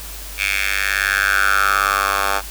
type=tone with high-pass filter sweep; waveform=10% pulse; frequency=98.8 Hz; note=G2; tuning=14 cents sharp; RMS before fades=-18 dBFS; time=0.37-2.42 s; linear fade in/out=50 ms; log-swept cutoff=2300 to 950 Hz; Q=5.2; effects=added 50 Hz sine -33 dBFS peak until 2.5 s + white hiss -34 dBFS RMS until 2.5 s